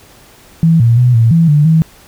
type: tone with pitch steps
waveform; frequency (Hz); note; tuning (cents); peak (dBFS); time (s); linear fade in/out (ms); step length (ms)
sine; 164.3 / 116.7 / 123.9 / 114.5 / 165.9 / 147.8 / 160.7; E3 / A#2 / B2 / A#2 / E3 / D3 / E3; -5 / +2 / +6 / -31 / +11 / +11 / -44; -5; 0.63-1.82; 0; 170
effects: pink hiss -42 dBFS RMS until 2.07 s